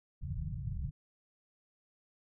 white low-pass noise, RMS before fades -38 dBFS, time 0.21-0.91 s, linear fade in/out 10 ms, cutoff 170 Hz, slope 96 dB/octave, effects none

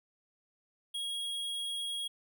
square tone, 3297 Hz, G#7, 13 cents flat, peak -35 dBFS, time 0.94-2.08 s, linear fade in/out 10 ms, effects none

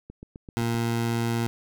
click train, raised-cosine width 3 ms, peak -27 dBFS, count 6, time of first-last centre 0.1-0.747 s, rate 7.73 Hz
20% pulse tone, 116.54 Hz, A#2, in tune, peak -19 dBFS, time 0.57-1.47 s, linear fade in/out 0 ms
effects none

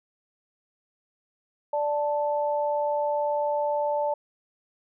sine tone pair together, 587.3 / 880 Hz, D5 / A5, 0 / 0 cents, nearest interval perfect fifth, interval 700 cents, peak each -25 / -27 dBFS, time 1.73-4.14 s, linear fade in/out 5 ms, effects none

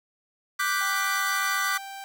45% pulse chord, G major seventh, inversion second, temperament equal, 1174.7 / 1480 / 1568 / 1975.5 Hz, D6 / F#6 / G6 / B6, 0 / 0 / 0 / 0 cents, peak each -28 / -30 / -30 / -30 dBFS, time 0.59-1.78 s, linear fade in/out 10 ms
sawtooth tone, 784 Hz, G5, in tune, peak -33 dBFS, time 0.81-2.04 s, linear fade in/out 0 ms
effects 9-bit

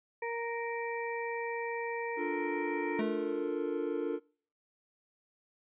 harmonic tone, 466.2 Hz, A#4, in tune, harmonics 1 / 2 / 4 / 5, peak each -36 / -39 / -42 / -43 dBFS, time 0.22-3.01 s, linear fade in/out 5 ms
triangle chord, Bb major seventh, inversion first, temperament equal, 293.7 / 349.2 / 440 / 466.2 Hz, D4 / F4 / A4 / Bb4, 0 / 0 / 0 / 0 cents, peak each -35 dBFS, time 2.16-4.2 s, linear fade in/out 50 ms
square tone with exponential decay, 216.7 Hz, A3, 26 cents flat, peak -31 dBFS, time 2.99-3.73 s, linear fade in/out 2 ms, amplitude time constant 160 ms
effects noise-tail reverb RT60 0.5 s tail -26 dB re dry + resampled to 8000 Hz

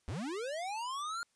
square linear sweep, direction up, 64.7 to 1424 Hz, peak -37 dBFS, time 0.08-1.23 s, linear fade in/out 0 ms, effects white hiss -75 dBFS RMS until 1.35 s + resampled to 22050 Hz

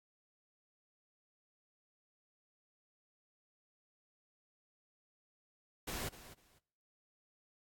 pink noise with echo, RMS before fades -41 dBFS, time 5.87-6.09 s, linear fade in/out 10 ms, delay 250 ms, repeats 2, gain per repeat -14 dB, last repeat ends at 6.59 s, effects noise-tail reverb RT60 0.8 s tail -23 dB re dry + AAC 64 kbps

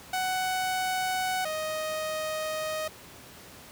sawtooth tone pair in turn, 745 / 624.3 Hz, F#5 / D#5, +12 / +6 cents, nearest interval minor third, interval 306 cents, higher first, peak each -23 / -26 dBFS, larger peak first, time 0.13-1.45 / 1.45-2.88 s, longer second, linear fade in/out 5 ms, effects pink hiss -48 dBFS RMS until 3.71 s + high-pass 80 Hz 12 dB/octave

